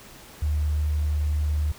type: tone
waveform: sine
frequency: 75.1 Hz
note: D2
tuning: 39 cents sharp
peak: -21 dBFS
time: 0.42-1.72 s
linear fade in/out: 5 ms
effects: pink hiss -46 dBFS RMS until 1.78 s